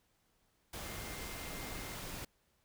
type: tone in noise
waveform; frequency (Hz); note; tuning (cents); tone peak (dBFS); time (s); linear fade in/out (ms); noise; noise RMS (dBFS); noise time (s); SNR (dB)
sine; 2100; C7; +6; -53; 0.85-1.95; 5; pink; -44; 0.73-2.25; -12
effects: pink hiss -75 dBFS RMS until 2.64 s